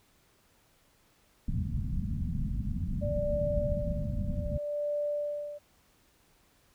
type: low-pass noise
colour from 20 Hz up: pink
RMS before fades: -32 dBFS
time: 1.48-4.58 s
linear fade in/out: 5 ms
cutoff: 230 Hz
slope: 48 dB/octave
type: tone with tremolo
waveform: sine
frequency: 587.3 Hz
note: D5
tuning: in tune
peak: -28 dBFS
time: 3.01-5.59 s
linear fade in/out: 20 ms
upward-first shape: sine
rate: 0.63 Hz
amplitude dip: 90%
effects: pink hiss -66 dBFS RMS until 6.74 s